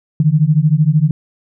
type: beating tone pair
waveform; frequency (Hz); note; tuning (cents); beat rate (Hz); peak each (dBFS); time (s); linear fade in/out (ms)
sine; 146.83 / 159.83; D3 / D#3; 0 / +47; 13; -12; 0.2-1.11; 2
effects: none